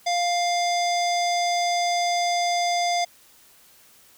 square tone with low-pass filter, 700 Hz, F5, 4 cents sharp, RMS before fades -23 dBFS, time 0.06-3.05 s, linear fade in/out 10 ms, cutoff 5800 Hz, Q 2.7, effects white hiss -54 dBFS RMS until 4.17 s

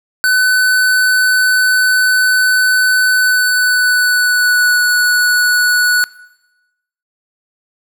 square tone with pitch glide, 1506 to 1473.3 Hz, F#6 to F#6, +30 to -8 cents, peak -10 dBFS, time 0.24-6.04 s, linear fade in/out 0 ms, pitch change -38 cents, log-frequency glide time 3.12-4.86 s, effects noise-tail reverb RT60 1.0 s tail -20 dB re dry

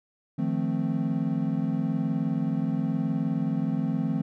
triangle chord, F dominant seventh, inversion third, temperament equal with one note detuned, 155.56 / 174.61 / 220.6 / 261.6 Hz, Eb3 / F3 / A3 / C4, 0 / 0 / +5 / 0 cents, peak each -28 dBFS, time 0.38-4.22 s, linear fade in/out 10 ms, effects none

